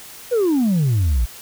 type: exponential sweep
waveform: sine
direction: down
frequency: 512 to 52.5 Hz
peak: -12 dBFS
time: 0.31-1.26 s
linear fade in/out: 20 ms
effects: tanh soft clip ceiling -13 dBFS + white hiss -39 dBFS RMS until 1.41 s